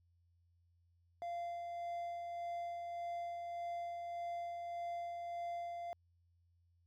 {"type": "tone with tremolo", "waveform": "triangle", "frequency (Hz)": 691, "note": "F5", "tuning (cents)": -19, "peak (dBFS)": -37, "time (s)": [1.22, 5.93], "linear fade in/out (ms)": 0, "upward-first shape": "sine", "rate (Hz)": 1.7, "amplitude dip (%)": 30, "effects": ["added 86 Hz sine -70 dBFS peak until 6.86 s"]}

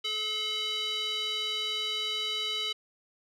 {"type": "tone with band-pass filter", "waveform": "square", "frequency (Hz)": 430.2, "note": "A4", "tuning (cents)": -39, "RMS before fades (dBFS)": -32, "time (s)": [0.04, 2.73], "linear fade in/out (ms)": 10, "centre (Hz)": 3400, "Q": 10, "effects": []}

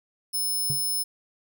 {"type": "tone", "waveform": "5% pulse", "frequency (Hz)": 5220, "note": "E8", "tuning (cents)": -18, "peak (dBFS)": -19, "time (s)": [0.33, 1.04], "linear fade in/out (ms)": 20}
{"type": "tone with exponential decay", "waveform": "triangle", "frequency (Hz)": 139.6, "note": "C#3", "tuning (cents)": 13, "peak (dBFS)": -22, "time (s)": [0.7, 0.84], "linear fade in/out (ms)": 0, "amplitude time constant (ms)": 29}
{"effects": []}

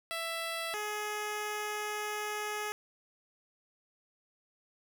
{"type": "tone pair in turn", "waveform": "10% pulse", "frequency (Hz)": [663, 420.8], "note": ["E5", "G#4"], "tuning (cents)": [10, 23], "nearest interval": "minor sixth", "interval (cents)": 787, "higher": "first", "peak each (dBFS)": -26, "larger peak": "neither", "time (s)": [[0.11, 0.74], [0.74, 2.72]], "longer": "second", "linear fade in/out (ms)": 0, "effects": []}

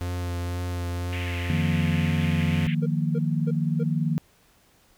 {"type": "tone with vibrato", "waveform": "45% pulse", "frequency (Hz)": 88.1, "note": "F2", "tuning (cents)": 16, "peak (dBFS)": -27, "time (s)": [0.01, 2.67], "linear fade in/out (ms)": 0, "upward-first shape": "triangle", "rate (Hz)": 2, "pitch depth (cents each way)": 19}
{"type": "band-pass noise", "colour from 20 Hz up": "pink", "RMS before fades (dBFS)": -37, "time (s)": [1.12, 2.75], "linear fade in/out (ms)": 10, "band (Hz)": [1800, 3000], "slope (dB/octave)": 48}
{"type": "chord", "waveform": "sine", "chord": "Eb suspended second", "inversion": "none", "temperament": "equal with one note detuned", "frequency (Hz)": [154.4, 174.61, 233.1], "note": ["Eb3", "F3", "Bb3"], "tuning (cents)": [-13, 0, 0], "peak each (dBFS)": [-24, -27, -29], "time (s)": [1.5, 4.18], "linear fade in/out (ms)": 0}
{"type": "tone bursts", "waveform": "triangle", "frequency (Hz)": 466.2, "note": "A#4", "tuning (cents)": 0, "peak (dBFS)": -27, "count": 4, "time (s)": [2.82, 3.836], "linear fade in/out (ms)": 10, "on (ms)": 44, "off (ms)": 280}
{"effects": ["pink hiss -60 dBFS RMS until 4.97 s"]}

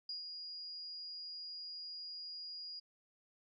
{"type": "tone with ADSR envelope", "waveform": "sine", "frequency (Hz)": 4866, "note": "D#8", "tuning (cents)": -39, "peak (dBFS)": -39, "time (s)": [0.09, 2.8], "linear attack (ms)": 4, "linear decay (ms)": 130, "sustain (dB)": -5, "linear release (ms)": 12, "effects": []}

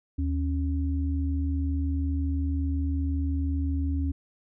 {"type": "tone pair together", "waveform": "sine", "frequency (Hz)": [77.23, 275.2], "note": ["D#2", "C#4"], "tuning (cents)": [-12, -12], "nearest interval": "octave + minor seventh", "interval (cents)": 2200, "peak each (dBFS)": [-25, -31], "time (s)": [0.18, 4.12], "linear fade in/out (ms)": 10, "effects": []}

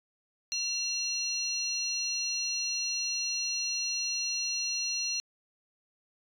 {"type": "tone cluster", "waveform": "sine", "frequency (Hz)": [2737, 4191, 5850], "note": ["F7", "C8", "F#8"], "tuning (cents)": [-36, 2, -21], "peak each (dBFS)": [-37, -32, -33], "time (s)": [0.52, 5.2], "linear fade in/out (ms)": 0, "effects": ["tanh soft clip ceiling -20 dBFS"]}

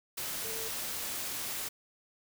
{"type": "tone in noise", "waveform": "sine", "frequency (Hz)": 447.5, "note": "A4", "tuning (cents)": 29, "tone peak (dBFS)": -43, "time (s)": [0.44, 0.69], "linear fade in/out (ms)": 10, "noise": "white", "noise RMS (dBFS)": -37, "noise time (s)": [0.17, 1.69], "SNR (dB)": -9, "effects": []}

